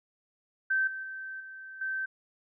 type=tone with level steps; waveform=sine; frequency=1550 Hz; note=G6; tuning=20 cents flat; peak=-24 / -35 / -37 / -42 / -30 dBFS; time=0.7-2.06 s; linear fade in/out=10 ms; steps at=0.87 / 1.03 / 1.4 / 1.81 s; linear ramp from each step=5 ms; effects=none